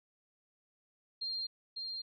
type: tone with echo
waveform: sine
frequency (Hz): 4196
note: C8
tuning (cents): +4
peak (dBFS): -35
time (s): 1.21-1.47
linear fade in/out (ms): 10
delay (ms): 550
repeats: 1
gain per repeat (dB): -3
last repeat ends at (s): 2.02
effects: none